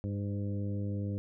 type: harmonic tone with a mistuned harmonic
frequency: 100.8 Hz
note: G2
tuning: 49 cents sharp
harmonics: 1 / 2 / 3 / 4 / 5 / 6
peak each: -33 / -38 / -42 / -49 / -46 / -58 dBFS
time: 0.04-1.18 s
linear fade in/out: 0 ms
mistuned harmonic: 5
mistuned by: +17 cents
effects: none